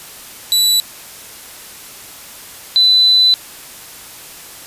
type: tone pair in turn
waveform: sawtooth / sine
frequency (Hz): 3951 / 4002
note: B7 / B7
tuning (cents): 0 / +22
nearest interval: unison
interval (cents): 22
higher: second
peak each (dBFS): -7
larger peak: neither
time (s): 0.52-0.8 / 2.76-3.34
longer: second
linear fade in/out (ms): 0
effects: white hiss -35 dBFS RMS until 4.66 s + resampled to 32000 Hz